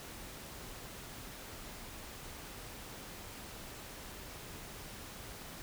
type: silence
effects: pink hiss -48 dBFS RMS until 5.62 s